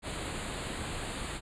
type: band-stop noise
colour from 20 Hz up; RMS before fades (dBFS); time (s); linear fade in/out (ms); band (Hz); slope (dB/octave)
pink; -37; 0.02-1.41; 50; 4600 to 6900; 96
effects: resampled to 22050 Hz